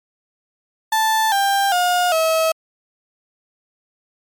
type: tone with pitch steps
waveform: 35% pulse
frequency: 880 / 793.1 / 714.8 / 644.2 Hz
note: A5 / G5 / F5 / E5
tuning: 0 / +20 / +40 / -40 cents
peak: -13 dBFS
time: 0.92-2.52 s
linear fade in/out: 5 ms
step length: 400 ms
effects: MP3 96 kbps

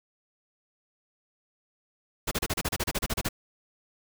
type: noise bursts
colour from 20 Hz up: pink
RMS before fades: -28 dBFS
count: 14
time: 2.27-3.289 s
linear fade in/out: 10 ms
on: 44 ms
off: 31 ms
effects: none

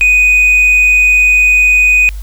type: tone with hard clipping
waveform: triangle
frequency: 2489 Hz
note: D#7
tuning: in tune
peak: -4 dBFS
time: 0.01-2.09 s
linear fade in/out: 0 ms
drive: 1 dB
effects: added 50 Hz sine -20 dBFS peak until 2.22 s + white hiss -41 dBFS RMS until 2.22 s

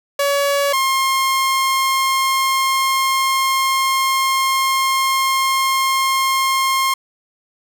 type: tone pair in turn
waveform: sawtooth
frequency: 565 / 1066.6 Hz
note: C#5 / C6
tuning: +33 / +33 cents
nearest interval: major seventh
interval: 1100 cents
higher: second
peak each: -11 dBFS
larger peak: neither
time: 0.19-0.73 / 0.73-6.94 s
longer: second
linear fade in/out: 5 ms
effects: none

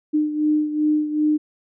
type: beating tone pair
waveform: sine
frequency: 302.6 / 305.2 Hz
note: D#4 / D#4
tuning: -48 / -33 cents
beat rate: 2.6 Hz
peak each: -18 / -24 dBFS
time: 0.13-1.38 s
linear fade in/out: 20 ms
effects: none

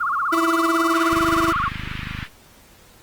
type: tone with vibrato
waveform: sine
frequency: 1244.5 Hz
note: D#6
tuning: in tune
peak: -19 dBFS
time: 0-1.69 s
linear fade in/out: 10 ms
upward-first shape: sine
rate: 16 Hz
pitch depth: 240 cents each way
type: tone with tremolo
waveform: 40% pulse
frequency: 330.9 Hz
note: E4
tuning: 7 cents sharp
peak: -16 dBFS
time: 0.32-1.53 s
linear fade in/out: 10 ms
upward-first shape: sine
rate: 19 Hz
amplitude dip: 55%
type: band-pass noise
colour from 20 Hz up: white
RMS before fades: -35 dBFS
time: 0.9-2.29 s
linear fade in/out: 50 ms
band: 1200 to 2800 Hz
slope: 24 dB/octave
type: click train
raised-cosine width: 5 ms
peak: -18 dBFS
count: 29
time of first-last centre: 1.13-2.228 s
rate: 25.5 Hz
effects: pink hiss -50 dBFS RMS until 3.02 s + Opus 24 kbps

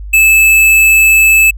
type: tone with tanh clipping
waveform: sine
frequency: 2615 Hz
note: E7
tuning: 15 cents flat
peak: -5 dBFS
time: 0.13-1.51 s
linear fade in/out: 10 ms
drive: 18 dB
effects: added 50 Hz sine -22 dBFS peak until 1.57 s

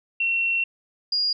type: tone pair in turn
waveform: sine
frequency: 2721 / 4848 Hz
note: F7 / D#8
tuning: -46 / -46 cents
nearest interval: minor seventh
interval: 1000 cents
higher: second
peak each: -20 dBFS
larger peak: neither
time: 0.2-0.64 / 1.12-1.33 s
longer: first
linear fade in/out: 5 ms
effects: none

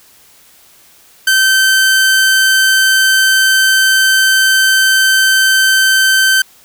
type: tone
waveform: sawtooth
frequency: 1546 Hz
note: G6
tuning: 24 cents flat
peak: -4 dBFS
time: 1.27-6.42 s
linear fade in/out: 5 ms
effects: white hiss -45 dBFS RMS until 6.64 s

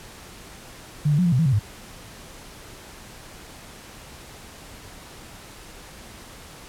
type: tone with pitch steps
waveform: sine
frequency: 149.5 / 146.4 / 180.4 / 171.7 / 126.6 / 163.2 / 133.6 / 103.8 Hz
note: D3 / D3 / F#3 / F3 / B2 / E3 / C3 / G#2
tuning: +31 / -5 / -44 / -29 / +43 / -17 / +36 / 0 cents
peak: -16 dBFS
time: 1.05-1.594 s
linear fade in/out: 10 ms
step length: 68 ms
effects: pink hiss -43 dBFS RMS until 6.68 s + low-pass 12000 Hz 12 dB/octave

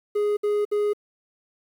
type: tone bursts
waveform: triangle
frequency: 415.3 Hz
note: G#4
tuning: in tune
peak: -18 dBFS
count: 3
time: 0.15-0.934 s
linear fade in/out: 10 ms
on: 220 ms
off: 62 ms
effects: 9-bit

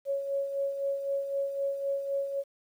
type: tone with tremolo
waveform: sine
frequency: 554.4 Hz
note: C#5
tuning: in tune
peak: -26 dBFS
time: 0.05-2.44 s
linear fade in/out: 50 ms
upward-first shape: sine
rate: 3.9 Hz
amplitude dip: 55%
effects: 10-bit

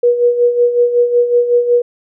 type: tone with tremolo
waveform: sine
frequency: 482.6 Hz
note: B4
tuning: 40 cents flat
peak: -6 dBFS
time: 0.03-1.82 s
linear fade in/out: 5 ms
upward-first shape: sine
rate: 5.4 Hz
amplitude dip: 65%
effects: none

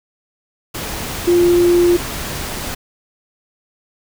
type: tone in noise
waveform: sine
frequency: 349.2 Hz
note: F4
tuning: in tune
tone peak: -9 dBFS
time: 1.27-1.97 s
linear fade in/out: 10 ms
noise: pink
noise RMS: -25 dBFS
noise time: 0.74-2.75 s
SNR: +13 dB
effects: none

